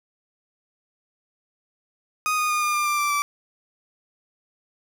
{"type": "tone with pitch steps", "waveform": "30% pulse", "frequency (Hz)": [1244.5, 1232.3, 1220.3, 1208.4, 1196.6, 1184.9, 1173.3, 1161.8], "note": ["D#6", "D#6", "D#6", "D6", "D6", "D6", "D6", "D6"], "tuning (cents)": [0, -17, -34, 49, 32, 15, -2, -19], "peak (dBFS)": -18, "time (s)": [2.26, 3.22], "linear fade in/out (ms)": 0, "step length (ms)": 120, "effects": []}